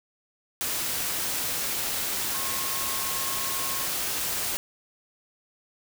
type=tone in noise; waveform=sine; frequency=1080 Hz; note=C#6; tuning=45 cents flat; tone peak=-37 dBFS; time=2.34-3.85 s; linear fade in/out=0 ms; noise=white; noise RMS=-29 dBFS; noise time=0.61-4.57 s; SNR=-11 dB; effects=none